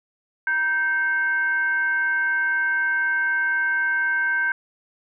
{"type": "tone with frequency modulation", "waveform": "sine", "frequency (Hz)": 1559, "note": "G6", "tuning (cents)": -10, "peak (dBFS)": -19, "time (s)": [0.47, 4.52], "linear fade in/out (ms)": 2, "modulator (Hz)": 610, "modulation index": 0.4, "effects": []}